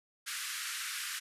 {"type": "band-pass noise", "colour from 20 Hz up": "pink", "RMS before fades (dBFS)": -39, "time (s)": [0.26, 1.2], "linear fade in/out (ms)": 20, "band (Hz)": [1300, 13000], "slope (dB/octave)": 48, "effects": ["resampled to 32000 Hz"]}